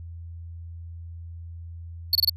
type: tone bursts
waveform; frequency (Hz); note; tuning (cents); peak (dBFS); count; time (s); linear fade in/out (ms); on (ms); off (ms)
square; 4435; C#8; 0; -17; 4; 2.13-2.296; 2; 22; 26
effects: added 84 Hz sine -36 dBFS peak until 2.36 s